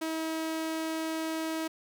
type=tone; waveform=sawtooth; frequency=320.7 Hz; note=E4; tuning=48 cents flat; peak=-27 dBFS; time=0.01-1.68 s; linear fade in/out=10 ms; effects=none